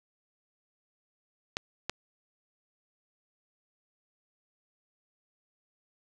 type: clicks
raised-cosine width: 0.2 ms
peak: -13 dBFS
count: 2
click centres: 1.569 / 1.896 s
effects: none